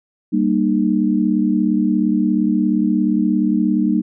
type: chord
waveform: sine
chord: Eb major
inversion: first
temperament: equal with one note detuned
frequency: 196 / 233.1 / 304.7 Hz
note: G3 / Bb3 / Eb4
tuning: 0 / 0 / -36 cents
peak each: -18 dBFS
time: 0.32-4.02 s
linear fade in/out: 20 ms
effects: none